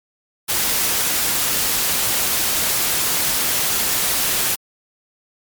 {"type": "noise", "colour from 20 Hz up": "white", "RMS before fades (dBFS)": -19, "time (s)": [0.48, 4.56], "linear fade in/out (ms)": 20, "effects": ["MP3 96 kbps"]}